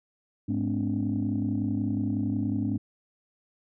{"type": "tone cluster", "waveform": "sine", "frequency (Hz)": [104.8, 210.8, 256.4, 287.2], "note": ["G#2", "G#3", "C4", "D4"], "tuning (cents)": [16, 26, -35, -39], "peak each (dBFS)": -30, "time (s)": [0.48, 2.78], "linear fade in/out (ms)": 10, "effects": ["tanh soft clip ceiling -18 dBFS"]}